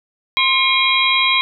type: tone cluster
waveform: sine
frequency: 1051 / 2161 / 2410 / 3263 / 3853 Hz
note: C6 / C#7 / D7 / G#7 / B7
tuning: +7 / -45 / +44 / -31 / -44 cents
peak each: -19 dBFS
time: 0.37-1.41 s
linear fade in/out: 0 ms
effects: none